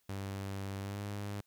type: tone with pitch glide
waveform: sawtooth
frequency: 98 to 101.81 Hz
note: G2 to G#2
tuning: 0 to -34 cents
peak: -34 dBFS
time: 0.09-1.41 s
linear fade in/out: 5 ms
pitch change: +66 cents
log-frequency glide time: 0.8-1 s
effects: white hiss -75 dBFS RMS until 1.46 s